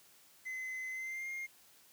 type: tone with pitch glide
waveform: triangle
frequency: 2042 to 2125 Hz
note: C7 to C7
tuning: -43 to +26 cents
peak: -37 dBFS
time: 0.45-1.47 s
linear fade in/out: 20 ms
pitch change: +69 cents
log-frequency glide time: 0.91-1.29 s
effects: white hiss -63 dBFS RMS until 1.92 s + high-pass 80 Hz 12 dB/octave